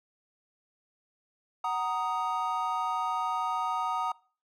triangle chord, D# minor, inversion first, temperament just, 746.7 / 933.4 / 1244.5 Hz, F#5 / A#5 / D#6, +16 / +2 / 0 cents, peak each -32 / -30 / -30 dBFS, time 1.64-4.12 s, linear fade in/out 5 ms, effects noise-tail reverb RT60 0.4 s tail -23 dB re dry

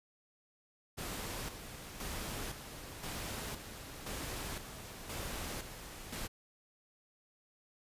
pink noise with tremolo, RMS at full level -41 dBFS, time 0.97-6.28 s, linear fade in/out 20 ms, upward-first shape square, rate 0.97 Hz, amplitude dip 55%, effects resampled to 32000 Hz

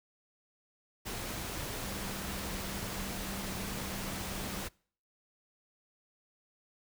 sine tone in noise, 194.4 Hz, G3, 14 cents flat, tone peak -44 dBFS, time 1.82-4.63 s, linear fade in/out 20 ms, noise pink, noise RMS -39 dBFS, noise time 1.05-4.69 s, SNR -8 dB, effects noise-tail reverb RT60 0.5 s tail -25 dB re dry

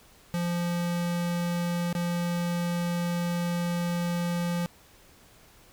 square tone with dropouts, 173.4 Hz, F3, 12 cents flat, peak -27 dBFS, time 0.34-4.66 s, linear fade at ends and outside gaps 0 ms, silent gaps 1.928-1.951 s, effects pink hiss -56 dBFS RMS until 5.72 s

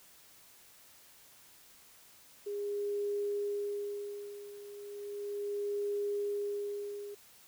sine tone with tremolo, 408.5 Hz, G#4, 29 cents flat, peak -31 dBFS, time 2.46-7.15 s, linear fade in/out 10 ms, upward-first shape sine, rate 0.35 Hz, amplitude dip 80%, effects white hiss -59 dBFS RMS until 7.47 s

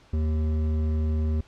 triangle tone with hard clipping, 77.78 Hz, D#2, in tune, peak -24 dBFS, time 0.13-1.41 s, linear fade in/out 5 ms, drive 14 dB, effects pink hiss -56 dBFS RMS until 1.47 s + low-pass 5000 Hz 12 dB/octave

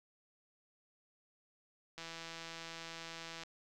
click train, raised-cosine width 0.2 ms, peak -29 dBFS, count 241, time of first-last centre 1.98-3.435 s, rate 165 Hz, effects none

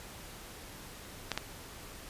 clicks, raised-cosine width 0.2 ms, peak -14 dBFS, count 2, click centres 1.317 / 1.376 s, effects pink hiss -48 dBFS RMS until 2.09 s + resampled to 32000 Hz

